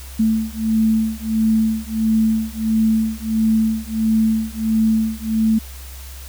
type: beating tone pair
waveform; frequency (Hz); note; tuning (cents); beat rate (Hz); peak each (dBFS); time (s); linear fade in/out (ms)
sine; 220 / 221.5; A3 / A3; 0 / +12; 1.5; -18; 0.19-5.59; 10
effects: added 66 Hz sine -33 dBFS peak until 6.28 s + white hiss -40 dBFS RMS until 6.28 s